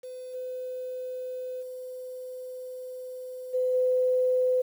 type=tone with level steps; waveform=sine; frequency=507 Hz; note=B4; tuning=45 cents sharp; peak=-37 / -32 / -36 / -23 / -21 dBFS; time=0.03-4.62 s; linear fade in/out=10 ms; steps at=0.33 / 1.61 / 3.53 / 3.73 s; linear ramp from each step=20 ms; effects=9-bit